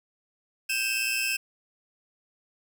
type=tone cluster; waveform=sawtooth; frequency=1572 / 2559 / 2677 Hz; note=G6 / D#7 / E7; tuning=+4 / +48 / +26 cents; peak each=-33 / -26 / -25 dBFS; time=0.69-1.37 s; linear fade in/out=10 ms; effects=9-bit